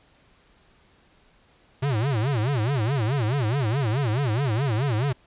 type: tone with vibrato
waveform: square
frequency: 123.47 Hz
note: B2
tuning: in tune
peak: -22 dBFS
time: 1.82-5.13 s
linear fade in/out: 10 ms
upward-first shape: sine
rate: 4.7 Hz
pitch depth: 280 cents each way
effects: pink hiss -59 dBFS RMS until 5.26 s + resampled to 8000 Hz